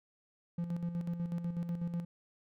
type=tone with tremolo; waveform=triangle; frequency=171.7 Hz; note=F3; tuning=29 cents flat; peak=-30 dBFS; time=0.58-2.05 s; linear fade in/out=5 ms; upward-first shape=square; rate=8.1 Hz; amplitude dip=55%; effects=none